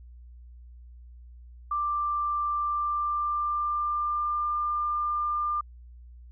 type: tone with pitch glide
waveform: sine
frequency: 1181 to 1197.5 Hz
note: D6 to D6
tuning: +9 to +33 cents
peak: -25 dBFS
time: 1.71-5.61 s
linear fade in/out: 5 ms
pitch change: +24 cents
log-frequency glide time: 2.57-4.5 s
effects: added 60 Hz sine -45 dBFS peak until 6.31 s